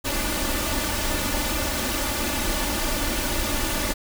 pink noise with comb filter, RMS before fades -25 dBFS, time 0.04-3.94 s, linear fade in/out 20 ms, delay 3.4 ms, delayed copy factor +0.75, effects none

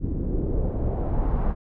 brown noise with low-pass filter sweep, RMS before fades -24 dBFS, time 0-1.55 s, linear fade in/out 50 ms, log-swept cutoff 290 to 1100 Hz, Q 1.6, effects none

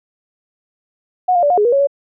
sine tone with pitch steps, 731 / 702 / 580 / 714 / 416.6 / 478.9 / 554 / 562 Hz, F#5 / F5 / D5 / F5 / G#4 / A#4 / C#5 / C#5, -21 / +9 / -22 / +38 / +5 / +47 / -1 / +24 cents, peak -10 dBFS, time 1.28-1.872 s, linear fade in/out 10 ms, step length 74 ms, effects none

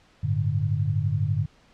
sine chord, G suspended second, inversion none, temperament equal, 98 / 110 / 146.83 Hz, G2 / A2 / D3, 0 / 0 / 0 cents, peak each -26 dBFS, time 0.23-1.46 s, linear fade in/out 10 ms, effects pink hiss -58 dBFS RMS until 1.73 s + low-pass 5000 Hz 12 dB/octave

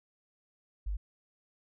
sine tone, 50 Hz, G1, 35 cents sharp, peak -31 dBFS, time 0.86-0.97 s, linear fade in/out 10 ms, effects none

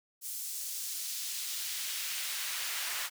pink noise with high-pass filter sweep, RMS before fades -37 dBFS, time 0.21-3.1 s, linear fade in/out 50 ms, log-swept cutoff 8000 to 1400 Hz, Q 0.82, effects none

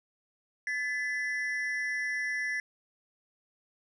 triangle ring-modulated tone, 1870 Hz, A#6, 5 cents sharp, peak -25 dBFS, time 0.67-2.6 s, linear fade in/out 2 ms, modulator 136 Hz, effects resampled to 24000 Hz

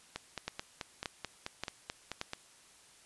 two click trains, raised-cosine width 0.2 ms, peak -20 / -18 dBFS, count 11 / 4, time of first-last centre 0.16-2.334 / 0.48-2.214 s, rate 4.6 / 1.73 Hz, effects white hiss -60 dBFS RMS until 3.05 s + resampled to 24000 Hz

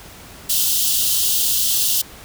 white high-pass noise, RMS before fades -18 dBFS, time 0.49-2.02 s, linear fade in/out 10 ms, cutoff 2800 Hz, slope 96 dB/octave, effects pink hiss -40 dBFS RMS until 2.24 s

